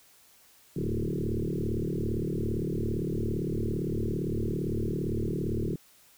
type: tone with frequency modulation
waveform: sine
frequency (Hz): 111.5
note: A2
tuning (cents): +23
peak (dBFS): -27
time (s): 0.76-5.76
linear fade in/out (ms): 5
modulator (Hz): 37.6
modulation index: 7.9
effects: white hiss -59 dBFS RMS until 6.17 s